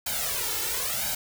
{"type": "noise with flanger", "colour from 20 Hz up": "white", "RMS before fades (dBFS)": -29, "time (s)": [0.06, 1.15], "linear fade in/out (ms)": 5, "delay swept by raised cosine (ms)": [1.3, 2.3], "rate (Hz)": 0.97, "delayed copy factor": 1, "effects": []}